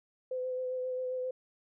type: tone with vibrato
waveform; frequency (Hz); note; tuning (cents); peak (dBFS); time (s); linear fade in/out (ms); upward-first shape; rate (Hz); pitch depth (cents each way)
sine; 509; C5; -48; -32; 0.31-1.31; 5; sine; 7.5; 17
effects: none